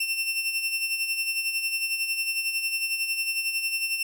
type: tone with tremolo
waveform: sawtooth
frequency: 2700 Hz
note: E7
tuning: 41 cents sharp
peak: -20 dBFS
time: 0-4.03 s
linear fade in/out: 5 ms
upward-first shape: sine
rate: 11 Hz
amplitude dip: 55%
effects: none